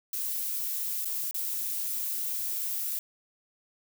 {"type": "noise with dropouts", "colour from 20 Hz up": "violet", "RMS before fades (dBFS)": -32, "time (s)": [0.13, 2.99], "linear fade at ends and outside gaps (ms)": 2, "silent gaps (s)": [[1.047, 1.054], [1.311, 1.344]], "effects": []}